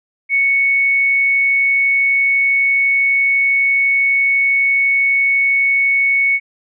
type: tone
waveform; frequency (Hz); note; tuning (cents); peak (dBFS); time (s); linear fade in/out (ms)
sine; 2217; C#7; 0; -11; 0.29-6.4; 50
effects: none